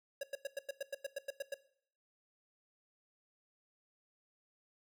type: tone bursts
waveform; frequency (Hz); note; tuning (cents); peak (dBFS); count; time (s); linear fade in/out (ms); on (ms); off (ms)
square; 554.4; C#5; 0; -37; 12; 0.21-1.543; 5; 24; 95
effects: noise-tail reverb RT60 0.6 s tail -18 dB re dry